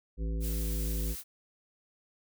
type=harmonic tone; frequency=55 Hz; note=A1; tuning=in tune; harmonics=1 / 3 / 5 / 7 / 9; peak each=-30 / -40 / -44 / -47 / -49 dBFS; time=0.17-1.16 s; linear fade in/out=50 ms
type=noise; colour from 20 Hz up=blue; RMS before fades=-41 dBFS; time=0.4-1.24 s; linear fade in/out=50 ms
effects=none